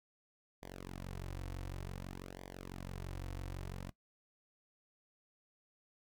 sawtooth tone with flanger, 46 Hz, F#1, 9 cents flat, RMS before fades -45 dBFS, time 0.62-3.91 s, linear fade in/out 10 ms, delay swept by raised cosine 0.73 to 5.03 ms, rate 0.55 Hz, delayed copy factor -0.8, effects noise-tail reverb RT60 0.1 s tail -19 dB re dry

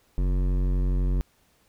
sine tone with hard clipping, 46.03 Hz, F#1, 8 cents flat, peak -23 dBFS, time 0.18-1.21 s, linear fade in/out 0 ms, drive 14 dB, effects pink hiss -64 dBFS RMS until 1.68 s

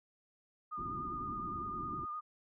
sine tone with vibrato, 1221 Hz, D#6, 33 cents flat, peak -38 dBFS, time 0.71-2.21 s, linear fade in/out 20 ms, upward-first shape triangle, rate 9.8 Hz, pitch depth 36 cents each way
white low-pass noise, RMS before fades -46 dBFS, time 0.77-2.06 s, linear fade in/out 20 ms, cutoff 380 Hz, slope 96 dB/octave
effects none

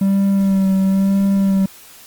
triangle tone with vibrato, 194.3 Hz, G3, 15 cents flat, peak -10 dBFS, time 0.01-1.66 s, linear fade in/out 5 ms, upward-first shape sine, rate 1 Hz, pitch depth 24 cents each way, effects white hiss -42 dBFS RMS until 2.06 s + Opus 32 kbps

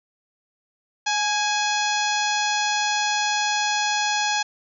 harmonic tone with a mistuned harmonic, 840 Hz, G#5, 19 cents sharp, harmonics 1 / 2 / 3 / 4 / 5 / 6 / 7 / 8, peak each -24 / -27 / -29 / -30 / -31 / -32 / -32 / -33 dBFS, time 1.06-4.43 s, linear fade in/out 10 ms, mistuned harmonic 2, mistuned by -35 cents, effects none

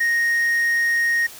triangle tone, 1864.7 Hz, A#6, in tune, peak -15 dBFS, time 0-1.27 s, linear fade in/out 10 ms, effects white hiss -40 dBFS RMS until 1.39 s

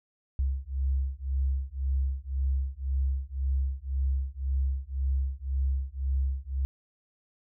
sine beating tone pair, 66.2 / 68.1 Hz, C2 / C#2, +21 / -30 cents, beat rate 1.9 Hz, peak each -29 dBFS, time 0.39-6.65 s, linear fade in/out 0 ms, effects none

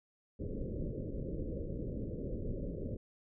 pink low-pass noise, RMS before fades -39 dBFS, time 0.39-2.97 s, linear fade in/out 10 ms, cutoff 570 Hz, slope 96 dB/octave, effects none

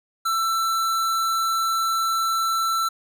square tone with vibrato, 1335 Hz, E6, 22 cents sharp, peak -21 dBFS, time 0.25-2.89 s, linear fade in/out 10 ms, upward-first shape triangle, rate 20 Hz, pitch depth 12 cents each way, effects none

